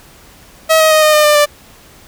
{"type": "tone with pitch steps", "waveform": "sawtooth", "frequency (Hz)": [640, 631.2, 622.5, 613.9, 605.5, 597.1, 588.9], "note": ["D#5", "D#5", "D#5", "D#5", "D#5", "D5", "D5"], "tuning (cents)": [49, 25, 1, -23, -47, 29, 5], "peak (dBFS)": -3, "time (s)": [0.69, 1.46], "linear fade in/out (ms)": 20, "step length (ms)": 110, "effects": ["pink hiss -42 dBFS RMS until 2.07 s"]}